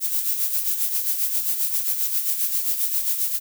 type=noise with tremolo; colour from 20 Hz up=violet; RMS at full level=-21 dBFS; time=0-3.4 s; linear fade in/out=50 ms; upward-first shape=sine; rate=7.5 Hz; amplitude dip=55%; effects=none